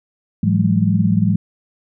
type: tone cluster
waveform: sine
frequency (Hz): 107.5 / 168.1 / 185.5 / 208.1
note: A2 / E3 / F#3 / G#3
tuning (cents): -40 / +34 / +5 / +4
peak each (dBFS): -18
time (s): 0.43-1.36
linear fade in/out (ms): 5
effects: none